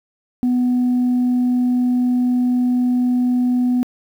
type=tone; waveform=sine; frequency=248 Hz; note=B3; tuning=7 cents sharp; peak=-12 dBFS; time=0.43-3.83 s; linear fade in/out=0 ms; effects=tanh soft clip ceiling -12 dBFS + 8-bit